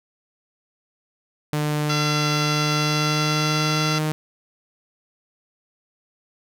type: tone with pitch glide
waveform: sawtooth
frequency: 149.8 to 154.37 Hz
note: D3 to D#3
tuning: +35 to -13 cents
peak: -17 dBFS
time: 1.53-4.12 s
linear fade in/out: 0 ms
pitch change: +52 cents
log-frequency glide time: 2.52-3.87 s
type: harmonic tone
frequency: 680 Hz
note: F5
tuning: 46 cents flat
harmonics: 2 / 3 / 4 / 5 / 6 / 7 / 8 / 9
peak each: -27 / -33 / -31 / -32 / -33 / -31 / -37 / -34 dBFS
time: 1.89-3.99 s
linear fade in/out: 10 ms
effects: none